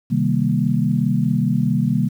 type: chord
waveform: sine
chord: C minor seventh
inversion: none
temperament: equal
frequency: 130.81 / 155.56 / 196 / 233.1 Hz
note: C3 / Eb3 / G3 / Bb3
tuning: 0 / 0 / 0 / 0 cents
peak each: -21 dBFS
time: 0.1-2.09 s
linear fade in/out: 20 ms
effects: 8-bit